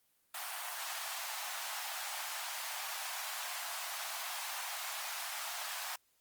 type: high-pass noise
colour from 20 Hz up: pink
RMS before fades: -41 dBFS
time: 0.34-5.96 s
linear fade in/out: 5 ms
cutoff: 690 Hz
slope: 48 dB/octave
effects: white hiss -74 dBFS RMS until 6.2 s + Opus 32 kbps